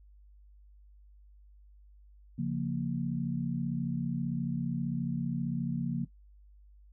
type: chord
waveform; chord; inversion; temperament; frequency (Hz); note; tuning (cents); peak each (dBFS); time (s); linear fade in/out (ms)
sine; Bb minor; first; just; 139.85 / 174.81 / 233.1; Db3 / F3 / Bb3; +16 / +2 / 0; -34; 2.38-6.05; 10
effects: noise-tail reverb RT60 0.1 s tail -18 dB re dry + added 50 Hz sine -54 dBFS peak until 6.92 s